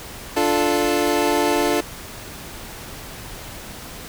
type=chord; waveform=25% pulse; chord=D minor; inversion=none; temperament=equal; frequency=293.7 / 349.2 / 440 Hz; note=D4 / F4 / A4; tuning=0 / 0 / 0 cents; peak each=-18 dBFS; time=0.36-1.81 s; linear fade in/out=10 ms; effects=pink hiss -36 dBFS RMS until 4.08 s